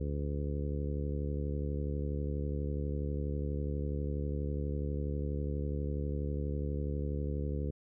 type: harmonic tone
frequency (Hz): 72.2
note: D2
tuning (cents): -29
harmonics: 1 / 2 / 3 / 4 / 5 / 6 / 7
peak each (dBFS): -34 / -38 / -43 / -44 / -46 / -44 / -46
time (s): 0-7.71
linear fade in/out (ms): 10
effects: none